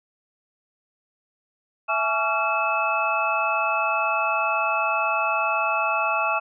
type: tone cluster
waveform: sine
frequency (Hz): 660 / 852 / 1134 / 1372 / 2601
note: E5 / G#5 / C#6 / F6 / E7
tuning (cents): +2 / +44 / +39 / -31 / -24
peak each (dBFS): -28 / -27 / -27 / -26 / -26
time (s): 1.88-6.4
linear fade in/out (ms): 20
effects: none